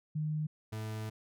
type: tone pair in turn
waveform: sine / 40% pulse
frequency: 153.4 / 108.82 Hz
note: D#3 / A2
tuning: -24 / -19 cents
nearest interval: tritone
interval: 595 cents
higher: first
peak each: -31 / -36 dBFS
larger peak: first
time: 0.15-0.47 / 0.72-1.1 s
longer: second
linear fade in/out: 10 ms
effects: none